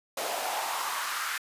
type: noise with high-pass filter sweep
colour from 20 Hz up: pink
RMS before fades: -32 dBFS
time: 0.17-1.38 s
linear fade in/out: 5 ms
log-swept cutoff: 570 to 1500 Hz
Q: 3.3
effects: resampled to 32000 Hz